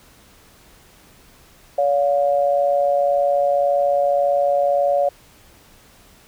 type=tone pair together; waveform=sine; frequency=568.2 / 710 Hz; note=C#5 / F5; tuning=+43 / +28 cents; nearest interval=major third; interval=385 cents; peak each=-16 / -20 dBFS; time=1.78-5.09 s; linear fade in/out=5 ms; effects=pink hiss -50 dBFS RMS until 6.27 s